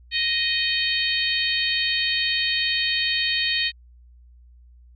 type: harmonic tone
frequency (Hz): 622.3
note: D#5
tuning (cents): 0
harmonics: 3 / 4 / 5 / 6 / 7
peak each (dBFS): -27 / -27 / -27 / -27 / -27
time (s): 0.11-3.72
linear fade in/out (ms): 50
effects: added 60 Hz sine -47 dBFS peak until 4.95 s